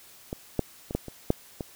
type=clicks; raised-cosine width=2 ms; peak=-18 / -10 / -21 / -12 / -24 / -7 / -18 dBFS; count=7; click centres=0.329 / 0.593 / 0.909 / 0.95 / 1.083 / 1.304 / 1.608 s; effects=white hiss -52 dBFS RMS until 1.75 s